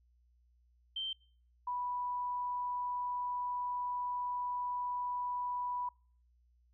sine tone pair in turn, 3126 / 984.6 Hz, G7 / B5, -6 / -6 cents, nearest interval octave + minor sixth, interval 2000 cents, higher first, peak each -35 / -34 dBFS, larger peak second, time 0.96-1.13 / 1.67-5.89 s, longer second, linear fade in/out 5 ms, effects noise-tail reverb RT60 0.5 s tail -26 dB re dry + added 60 Hz sine -66 dBFS peak until 6.73 s

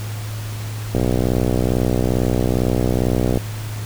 click train, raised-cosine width 2 ms, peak -5 dBFS, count 152, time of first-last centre 0.95-3.374 s, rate 62.3 Hz, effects added 107 Hz sine -25 dBFS peak until 3.85 s + pink hiss -35 dBFS RMS until 3.85 s

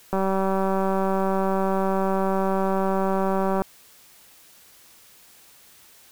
click train, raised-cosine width 1 ms, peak -11 dBFS, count 671, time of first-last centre 0.13-3.62 s, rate 192 Hz, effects white hiss -52 dBFS RMS until 6.11 s

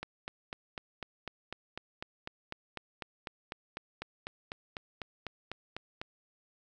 click train, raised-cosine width 0.3 ms, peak -22 dBFS, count 25, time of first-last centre 0.03-6.015 s, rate 4.01 Hz, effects none

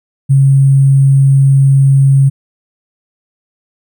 sine tone with sample-and-hold, 136.5 Hz, C#3, 26 cents flat, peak -4 dBFS, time 0.29-2.3 s, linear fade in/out 20 ms, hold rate 8820 Hz, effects none

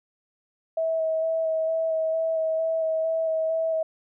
sine tone with vibrato, 645 Hz, E5, 38 cents flat, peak -22 dBFS, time 0.77-3.83 s, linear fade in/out 5 ms, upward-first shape square, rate 2.2 Hz, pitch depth 12 cents each way, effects none

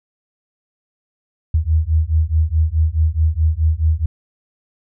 sine beating tone pair, 77.1 / 81.8 Hz, D#2 / E2, -15 / -13 cents, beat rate 4.7 Hz, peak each -16 dBFS, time 1.54-4.06 s, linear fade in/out 5 ms, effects none

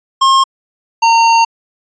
square tone pair in turn, 1071 / 917.1 Hz, C6 / A#5, +40 / -29 cents, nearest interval minor third, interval 269 cents, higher first, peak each -7 dBFS, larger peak neither, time 0.21-0.44 / 1.02-1.45 s, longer second, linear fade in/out 10 ms, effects resampled to 16000 Hz

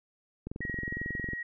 click train, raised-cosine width 3 ms, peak -24 dBFS, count 20, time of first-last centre 0.47-1.334 s, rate 22 Hz
sine tone with tremolo, 1899 Hz, A#6, 32 cents sharp, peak -33 dBFS, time 0.61-1.43 s, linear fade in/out 5 ms, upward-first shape sine, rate 13 Hz, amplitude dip 25%
effects none

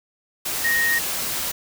sine tone in noise, 1864.7 Hz, A#6, in tune, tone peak -18 dBFS, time 0.64-0.99 s, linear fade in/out 10 ms, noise white, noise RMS -26 dBFS, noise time 0.45-1.52 s, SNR +5 dB, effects none

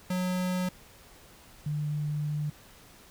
square / sine tone pair in turn, 182.5 / 149.16 Hz, F#3 / D3, -24 / +27 cents, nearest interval minor third, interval 349 cents, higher first, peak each -28 dBFS, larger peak neither, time 0.1-0.69 / 1.66-2.5 s, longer second, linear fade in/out 5 ms, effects pink hiss -54 dBFS RMS until 3.1 s

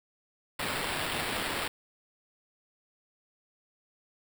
white noise with sample-and-hold, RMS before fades -33 dBFS, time 0.59-1.68 s, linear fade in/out 5 ms, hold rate 6300 Hz, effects none

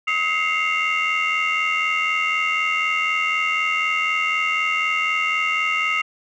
sine tone cluster, 1273 / 2089 / 2173 / 2772 Hz, D#6 / C7 / C#7 / F7, +39 / -3 / -35 / -14 cents, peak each -23 dBFS, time 0.07-6.02 s, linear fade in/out 10 ms, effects tanh soft clip ceiling -13 dBFS

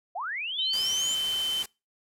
sine linear sweep, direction up, 632 to 7370 Hz, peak -30 dBFS, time 0.15-1.15 s, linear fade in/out 10 ms
sine tone, 3071 Hz, G7, 36 cents flat, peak -26 dBFS, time 0.58-1.63 s, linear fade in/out 10 ms
white noise, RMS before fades -37 dBFS, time 0.73-1.66 s, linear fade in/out 5 ms
effects noise-tail reverb RT60 0.3 s tail -26 dB re dry + low-pass 12000 Hz 12 dB/octave

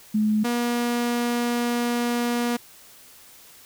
sine / sawtooth tone pair in turn, 213.7 / 239.5 Hz, G#3 / A#3, +50 / +47 cents, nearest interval major second, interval 197 cents, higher second, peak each -18 dBFS, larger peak neither, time 0.14-0.44 / 0.44-2.57 s, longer second, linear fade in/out 10 ms, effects white hiss -49 dBFS RMS until 3.65 s

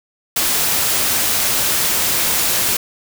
white noise, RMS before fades -17 dBFS, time 0.36-2.77 s, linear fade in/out 5 ms, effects none

